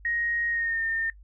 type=tone with pitch glide; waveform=sine; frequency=1875 to 1815.3 Hz; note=A#6 to A#6; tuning=+10 to -46 cents; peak=-25 dBFS; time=0.05-1.1 s; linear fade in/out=2 ms; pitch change=-56 cents; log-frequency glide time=0.49-0.83 s; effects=noise-tail reverb RT60 0.1 s tail -21 dB re dry + added 50 Hz sine -47 dBFS peak until 1.23 s